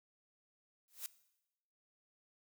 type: noise with exponential growth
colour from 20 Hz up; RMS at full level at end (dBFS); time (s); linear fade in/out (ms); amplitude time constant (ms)
blue; -39; 0.88-1.06; 0; 39
effects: noise-tail reverb RT60 0.9 s tail -18 dB re dry